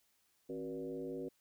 sine tone with frequency modulation, 373.2 Hz, F#4, 15 cents sharp, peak -39 dBFS, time 0.49-1.29 s, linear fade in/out 10 ms, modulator 105 Hz, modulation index 1.4, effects white hiss -75 dBFS RMS until 1.4 s

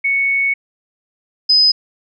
sine tone pair in turn, 2217 / 5029 Hz, C#7 / D#8, 0 / +18 cents, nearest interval octave + major second, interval 1418 cents, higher second, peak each -13 / -8 dBFS, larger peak second, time 0.04-0.54 / 1.49-1.72 s, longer first, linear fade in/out 10 ms, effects none

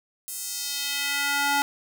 square tone with high-pass filter sweep, 284.2 Hz, C#4, 43 cents sharp, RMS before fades -27 dBFS, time 0.28-1.62 s, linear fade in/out 0 ms, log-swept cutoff 9500 to 800 Hz, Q 1.2, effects none

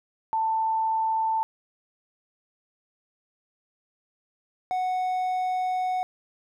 sine / triangle tone pair in turn, 888 / 738.3 Hz, A5 / F#5, +16 / -4 cents, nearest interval minor third, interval 320 cents, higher first, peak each -22 dBFS, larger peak neither, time 0.33-1.43 / 4.71-6.03 s, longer second, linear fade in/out 0 ms, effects none

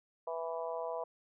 harmonic tone, 164.81 Hz, E3, in tune, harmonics 3 / 4 / 5 / 6 / 7, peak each -40 / -39 / -47 / -42 / -53 dBFS, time 0.27-1.04 s, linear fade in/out 5 ms, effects none

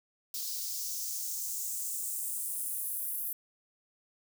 blue noise with high-pass filter sweep, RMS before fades -36 dBFS, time 0.34-3.33 s, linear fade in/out 2 ms, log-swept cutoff 4600 to 12000 Hz, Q 2.4, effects none

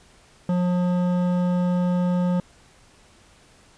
sine tone with hard clipping, 178.7 Hz, F3, 40 cents sharp, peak -21 dBFS, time 0.49-2.4 s, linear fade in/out 2 ms, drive 12 dB, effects pink hiss -54 dBFS RMS until 3.77 s + resampled to 22050 Hz

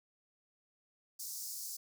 pink high-pass noise, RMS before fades -43 dBFS, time 1.19-1.77 s, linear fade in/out 10 ms, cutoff 4900 Hz, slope 48 dB/octave, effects none

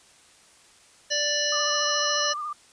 harmonic tone, 587.3 Hz, D5, in tune, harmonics 1 / 3 / 5 / 7 / 9 / 10, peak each -30 / -30 / -30 / -30 / -30 / -30 dBFS, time 1.1-2.34 s, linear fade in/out 20 ms
sine tone with vibrato, 1201 Hz, D6, 38 cents sharp, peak -29 dBFS, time 1.52-2.53 s, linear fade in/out 5 ms, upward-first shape triangle, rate 14 Hz, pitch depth 55 cents each way
effects white hiss -55 dBFS RMS until 2.72 s + resampled to 22050 Hz

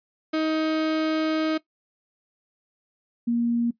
35% pulse / sine tone pair in turn, 314.8 / 235.8 Hz, D#4 / A#3, +20 / +20 cents, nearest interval perfect fourth, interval 500 cents, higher first, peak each -20 dBFS, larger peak neither, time 0.33-1.58 / 3.27-3.71 s, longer first, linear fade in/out 10 ms, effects noise-tail reverb RT60 0.1 s tail -18 dB re dry + resampled to 11025 Hz

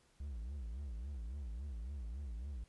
triangle tone with vibrato, 63 Hz, B1, 35 cents sharp, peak -39 dBFS, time 0.2-2.64 s, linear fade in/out 5 ms, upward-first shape sine, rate 3.6 Hz, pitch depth 260 cents each way, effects pink hiss -71 dBFS RMS until 2.68 s + resampled to 24000 Hz

